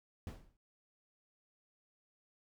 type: noise with exponential decay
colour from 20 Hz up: brown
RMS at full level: -39 dBFS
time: 0.27-0.57 s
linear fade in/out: 1 ms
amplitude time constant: 64 ms
effects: none